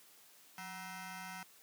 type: ring-modulated tone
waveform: 15% pulse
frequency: 566 Hz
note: C#5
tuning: 36 cents sharp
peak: -35 dBFS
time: 0.58-1.43 s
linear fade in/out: 2 ms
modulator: 386 Hz
effects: white hiss -62 dBFS RMS until 1.62 s + high-pass 150 Hz 12 dB/octave